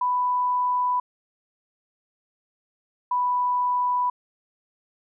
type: tone pair in turn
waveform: sine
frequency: 992 / 988.6 Hz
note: B5 / B5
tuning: +7 / +1 cents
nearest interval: unison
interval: 6 cents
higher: first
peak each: -20 dBFS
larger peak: neither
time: 0.01-1 / 3.11-4.1 s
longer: neither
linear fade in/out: 5 ms
effects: none